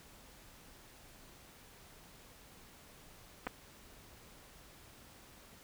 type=clicks; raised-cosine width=0.5 ms; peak=-23 dBFS; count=2; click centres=3.468 / 3.472 s; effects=pink hiss -58 dBFS RMS until 5.63 s